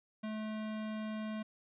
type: tone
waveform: square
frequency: 216.2 Hz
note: A3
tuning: 30 cents flat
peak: -38 dBFS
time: 0.23-1.43 s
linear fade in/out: 10 ms
effects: resampled to 8000 Hz